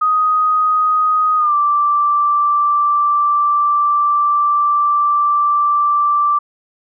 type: tone with pitch glide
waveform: sine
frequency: 1249 to 1172.1 Hz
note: D#6 to D6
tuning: +6 to -4 cents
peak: -11 dBFS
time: 0.01-6.39 s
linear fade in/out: 10 ms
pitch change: -110 cents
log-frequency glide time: 1.37-1.54 s
effects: none